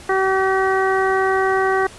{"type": "harmonic tone", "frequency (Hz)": 382.1, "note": "G4", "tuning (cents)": -44, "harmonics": [1, 2, 3, 4, 5], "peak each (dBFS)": [-18, -21, -23, -24, -25], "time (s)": [0.09, 1.87], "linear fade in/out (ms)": 5, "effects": ["pink hiss -40 dBFS RMS until 1.98 s", "resampled to 24000 Hz"]}